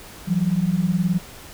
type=beating tone pair; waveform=sine; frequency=167.9 / 186.9 Hz; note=E3 / F#3; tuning=+32 / +18 cents; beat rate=19 Hz; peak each=-21 / -20 dBFS; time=0.27-1.19 s; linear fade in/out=20 ms; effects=pink hiss -41 dBFS RMS until 1.53 s